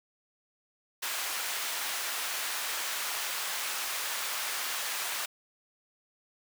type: high-pass noise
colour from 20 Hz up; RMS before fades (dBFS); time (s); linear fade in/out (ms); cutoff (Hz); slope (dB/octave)
pink; -34; 1.02-5.26; 10; 1100; 12
effects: none